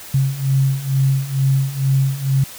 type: beating tone pair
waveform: sine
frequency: 133.9 / 136.1 Hz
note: C3 / C#3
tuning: +40 / -31 cents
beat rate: 2.2 Hz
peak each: -19 / -16 dBFS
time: 0.14-2.44 s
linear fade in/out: 5 ms
effects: white hiss -36 dBFS RMS until 2.58 s